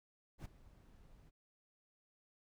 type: noise with ADSR envelope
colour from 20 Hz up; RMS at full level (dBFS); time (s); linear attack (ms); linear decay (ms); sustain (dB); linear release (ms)
brown; -43; 0.38-1.31; 74; 8; -19; 29
effects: none